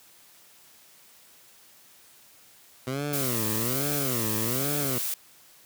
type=tone with vibrato; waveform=15% pulse; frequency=125.4 Hz; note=B2; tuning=27 cents sharp; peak=-22 dBFS; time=2.87-4.98 s; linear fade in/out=2 ms; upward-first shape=sine; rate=1.2 Hz; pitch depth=270 cents each way
type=noise; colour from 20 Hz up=blue; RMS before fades=-30 dBFS; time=3.13-5.14 s; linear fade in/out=2 ms
effects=white hiss -55 dBFS RMS until 5.65 s + high-pass 80 Hz 12 dB/octave